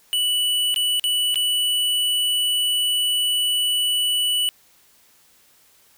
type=tone with dropouts; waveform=square; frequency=2960 Hz; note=F#7; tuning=in tune; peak=-19 dBFS; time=0.13-4.49 s; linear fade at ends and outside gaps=0 ms; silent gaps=0.743-0.761 / 0.996-1.04 / 1.344-1.357 s; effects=white hiss -56 dBFS RMS until 5.97 s